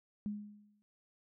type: tone with exponential decay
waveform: sine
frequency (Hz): 207.7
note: G#3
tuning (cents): 0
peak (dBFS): -33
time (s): 0.26-0.82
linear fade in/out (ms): 0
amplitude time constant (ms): 120
effects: none